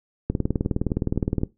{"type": "two click trains", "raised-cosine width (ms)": 3, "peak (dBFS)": [-9, -23], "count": [23, 4], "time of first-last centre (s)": [[0.3, 1.434], [0.65, 1.415]], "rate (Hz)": [19.4, 3.92], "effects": ["noise-tail reverb RT60 0.2 s tail -18 dB re dry"]}